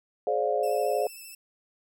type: chord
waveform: sine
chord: D half-diminished seventh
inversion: second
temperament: just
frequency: 422.9 / 528.6 / 587.3 / 704.8 Hz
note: Ab4 / C5 / D5 / F5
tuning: +31 / +18 / 0 / +16 cents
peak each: -29 dBFS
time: 0.27-1.07 s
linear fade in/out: 2 ms
type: tone with vibrato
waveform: 5% pulse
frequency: 2640 Hz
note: E7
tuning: 2 cents sharp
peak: -34 dBFS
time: 0.63-1.35 s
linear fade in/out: 5 ms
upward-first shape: sine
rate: 13 Hz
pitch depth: 30 cents each way
effects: none